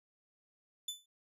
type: tone with exponential decay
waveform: sawtooth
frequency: 3502 Hz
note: A7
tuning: 9 cents flat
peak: -31 dBFS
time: 0.88-1.06 s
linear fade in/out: 5 ms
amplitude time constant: 37 ms
effects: resampled to 32000 Hz